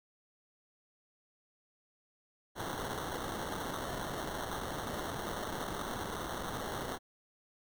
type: noise with sample-and-hold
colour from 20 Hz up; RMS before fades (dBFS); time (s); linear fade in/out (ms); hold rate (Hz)
blue; -39; 2.55-6.99; 50; 2450
effects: none